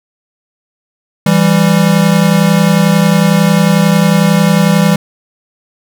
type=tone pair together; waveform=square; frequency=166 / 197.09 Hz; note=E3 / G3; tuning=+12 / +10 cents; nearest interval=minor third; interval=298 cents; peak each=-10 dBFS; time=1.26-4.96 s; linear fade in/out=5 ms; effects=none